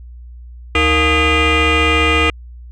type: tone with frequency modulation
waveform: sine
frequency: 1244.5 Hz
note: D#6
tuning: in tune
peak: -8 dBFS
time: 0.75-2.3 s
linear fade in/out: 2 ms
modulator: 390 Hz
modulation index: 4.1
effects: tanh soft clip ceiling -9 dBFS + added 60 Hz sine -32 dBFS peak until 2.71 s